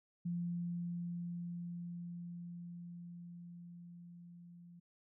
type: tone with level ramp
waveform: sine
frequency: 173.2 Hz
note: F3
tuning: 14 cents flat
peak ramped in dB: -35 to -54 dBFS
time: 0.25-4.8 s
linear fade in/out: 10 ms
effects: none